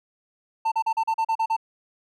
triangle tone bursts, 895 Hz, A5, 29 cents sharp, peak -18 dBFS, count 9, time 0.65-1.566 s, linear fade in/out 10 ms, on 68 ms, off 38 ms, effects none

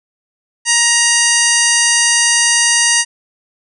harmonic tone with a mistuned harmonic, 940 Hz, A#5, 14 cents sharp, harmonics 1 / 2 / 3 / 4 / 5 / 6 / 7 / 8 / 9 / 10, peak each -24 / -16 / -18 / -28 / -19 / -16 / -19 / -28 / -17 / -21 dBFS, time 0.65-3.05 s, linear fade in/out 50 ms, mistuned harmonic 6, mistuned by +81 cents, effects none

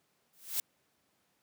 blue noise with exponential growth, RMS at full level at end -29 dBFS, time 0.33-0.6 s, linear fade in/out 2 ms, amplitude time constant 57 ms, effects pink hiss -74 dBFS RMS until 1.42 s + high-pass 150 Hz 12 dB/octave

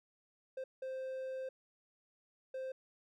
triangle tone bursts at uneven times, 523.3 Hz, C5, in tune, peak -37 dBFS, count 3, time 0.57-0.64 / 0.82-1.49 / 2.54-2.72 s, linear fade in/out 5 ms, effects none

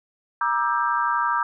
sine chord, E half-diminished seventh, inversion second, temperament just, 949.3 / 1186.7 / 1318.5 / 1582.2 Hz, Bb5 / D6 / E6 / G6, +31 / +18 / 0 / +16 cents, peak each -24 / -24 / -27 / -27 dBFS, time 0.41-1.43 s, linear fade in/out 2 ms, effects none

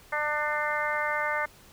harmonic tone, 299.2 Hz, D4, 32 cents sharp, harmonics 2 / 3 / 4 / 5 / 6 / 7, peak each -33 / -33 / -33 / -33 / -33 / -33 dBFS, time 0.12-1.46 s, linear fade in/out 10 ms, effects pink hiss -54 dBFS RMS until 1.72 s

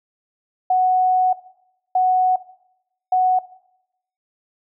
sine tone bursts at uneven times, 740 Hz, F#5, in tune, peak -13 dBFS, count 3, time 0.7-1.33 / 1.95-2.36 / 3.12-3.39 s, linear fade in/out 5 ms, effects noise-tail reverb RT60 0.8 s tail -17 dB re dry

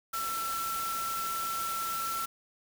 sine tone in noise, 1341 Hz, E6, 29 cents sharp, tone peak -32 dBFS, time 0.13-2.26 s, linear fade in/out 10 ms, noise white, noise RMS -38 dBFS, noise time 0.13-2.26 s, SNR +3 dB, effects none

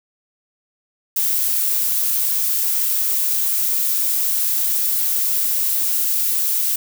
violet noise with high-pass filter sweep, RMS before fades -19 dBFS, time 1.16-6.76 s, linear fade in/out 5 ms, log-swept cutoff 950 to 630 Hz, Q 1.4, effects none

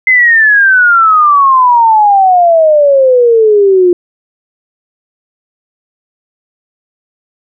sine exponential sweep, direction down, 2073 to 349.2 Hz, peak -3 dBFS, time 0.07-3.93 s, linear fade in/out 2 ms, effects none

